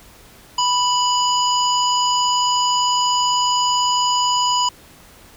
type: harmonic tone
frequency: 987.8 Hz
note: B5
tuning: in tune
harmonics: 1 / 3 / 5 / 7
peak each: -17 / -22 / -24 / -25 dBFS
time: 0.58-4.69 s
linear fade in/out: 5 ms
effects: pink hiss -46 dBFS RMS until 5.36 s